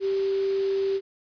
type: tone in noise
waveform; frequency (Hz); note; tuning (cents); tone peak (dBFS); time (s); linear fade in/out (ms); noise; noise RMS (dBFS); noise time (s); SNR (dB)
sine; 390; G4; -9; -22; 0-1.01; 50; white; -40; 0-1.01; +15
effects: resampled to 11025 Hz